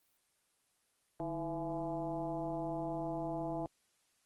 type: tone with frequency modulation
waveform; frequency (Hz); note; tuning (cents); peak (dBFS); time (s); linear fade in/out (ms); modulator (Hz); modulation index
sine; 497.4; B4; +12; -35; 1.2-3.66; 0; 173; 2
effects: white hiss -75 dBFS RMS until 4.25 s + Opus 24 kbps